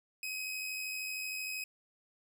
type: tone with amplitude modulation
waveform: sawtooth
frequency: 2532 Hz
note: D#7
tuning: 30 cents sharp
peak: -32 dBFS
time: 0.23-1.64 s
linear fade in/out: 2 ms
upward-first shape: sine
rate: 92.9 Hz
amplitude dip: 35%
effects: none